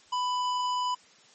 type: tone with hard clipping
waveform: sine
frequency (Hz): 995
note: B5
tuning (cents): +13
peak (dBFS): -28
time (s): 0.12-0.95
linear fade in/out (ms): 10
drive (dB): 14
effects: white hiss -57 dBFS RMS until 1.34 s + MP3 32 kbps